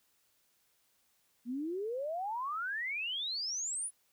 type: exponential sweep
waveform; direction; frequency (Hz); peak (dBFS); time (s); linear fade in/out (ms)
sine; up; 230.8 to 10280; -34; 1.45-3.91; 50
effects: white hiss -73 dBFS RMS until 4.12 s